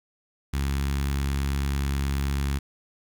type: tone with notch filter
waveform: sawtooth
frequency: 69.3 Hz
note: C#2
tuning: in tune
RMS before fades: -26 dBFS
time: 0.53-2.59 s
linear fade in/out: 10 ms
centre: 560 Hz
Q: 0.67
effects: 9-bit